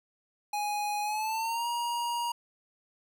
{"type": "tone with pitch glide", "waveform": "square", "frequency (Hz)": [830.6, 948.6], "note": ["G#5", "A#5"], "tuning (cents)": [0, 30], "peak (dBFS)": -30, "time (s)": [0.53, 2.32], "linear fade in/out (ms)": 5, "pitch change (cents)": 230, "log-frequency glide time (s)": [1.02, 1.67], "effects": []}